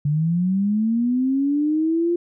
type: linear sweep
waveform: sine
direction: up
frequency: 143 to 349.2 Hz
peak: -17 dBFS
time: 0.05-2.16 s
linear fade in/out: 5 ms
effects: none